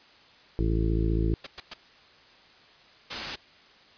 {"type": "harmonic tone", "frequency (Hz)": 55, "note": "A1", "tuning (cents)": 0, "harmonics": [1, 2, 3, 4, 5, 6, 7, 8], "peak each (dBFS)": [-25, -30, -32, -40, -38, -31, -37, -39], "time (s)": [0.59, 1.34], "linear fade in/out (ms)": 0}
{"type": "noise bursts", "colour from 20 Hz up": "white", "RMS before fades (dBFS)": -34, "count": 3, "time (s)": [1.44, 1.738], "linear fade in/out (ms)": 5, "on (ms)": 26, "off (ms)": 110}
{"type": "noise", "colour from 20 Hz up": "white", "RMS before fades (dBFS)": -31, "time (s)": [3.1, 3.36], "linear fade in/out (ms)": 10}
{"effects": ["white hiss -55 dBFS RMS until 3.97 s", "resampled to 11025 Hz"]}